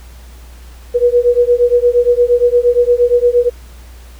sine beating tone pair, 480.6 / 489.2 Hz, B4 / B4, -47 / -16 cents, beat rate 8.6 Hz, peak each -11 dBFS, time 0.94-3.5 s, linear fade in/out 20 ms, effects added 60 Hz sine -33 dBFS peak until 4.19 s + pink hiss -44 dBFS RMS until 4.19 s

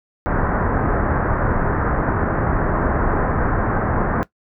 pink low-pass noise, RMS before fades -19 dBFS, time 0.26-4.23 s, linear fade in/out 0 ms, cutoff 1700 Hz, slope 48 dB/octave, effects noise-tail reverb RT60 0.1 s tail -17 dB re dry

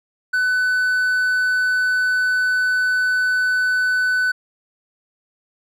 triangle tone, 1500 Hz, F#6, 23 cents sharp, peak -14 dBFS, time 0.33-4.32 s, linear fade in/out 10 ms, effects none

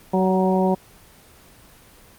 harmonic tone with a mistuned harmonic, 187.8 Hz, F#3, 26 cents sharp, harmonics 1 / 2 / 3 / 4 / 5, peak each -19 / -22 / -24 / -25 / -26 dBFS, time 0.13-0.75 s, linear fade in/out 10 ms, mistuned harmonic 4, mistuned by -16 cents, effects pink hiss -49 dBFS RMS until 2.18 s + Opus 24 kbps

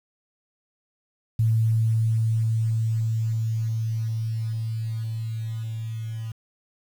sine tone with level ramp, 112.1 Hz, A2, 33 cents sharp, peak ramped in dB -17 to -29 dBFS, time 1.39-6.32 s, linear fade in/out 5 ms, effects 8-bit

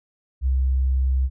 sine tone, 65.41 Hz, C2, in tune, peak -17 dBFS, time 0.41-1.3 s, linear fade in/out 50 ms, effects none

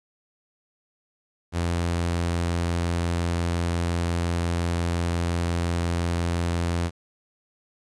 sawtooth tone, 85.7 Hz, F2, 32 cents flat, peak -19 dBFS, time 1.52-6.91 s, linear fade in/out 50 ms, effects resampled to 24000 Hz + 9-bit

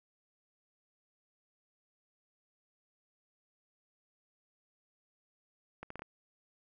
accelerating click train, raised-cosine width 0.5 ms, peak -28 dBFS, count 5, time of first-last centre 5.83-6.02 s, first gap 74 ms, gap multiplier 0.71, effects none

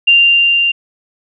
sine tone with level ramp, 2785 Hz, F7, 5 cents flat, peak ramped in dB -4 to -10 dBFS, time 0.07-0.72 s, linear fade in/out 10 ms, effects none

